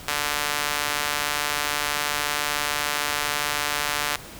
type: tone with high-pass filter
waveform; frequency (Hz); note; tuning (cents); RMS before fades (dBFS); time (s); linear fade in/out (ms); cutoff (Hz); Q
sawtooth; 146.83; D3; 0; -26; 0.08-4.16; 0; 1200; 0.72
effects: pink hiss -41 dBFS RMS until 4.39 s